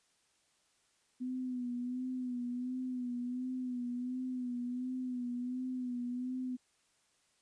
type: tone with vibrato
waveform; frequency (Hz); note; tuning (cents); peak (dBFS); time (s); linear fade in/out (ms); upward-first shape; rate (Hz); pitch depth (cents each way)
sine; 249.7; B3; +19; -35; 1.2-6.57; 20; sine; 1.4; 46
effects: white hiss -73 dBFS RMS until 7.41 s + resampled to 22050 Hz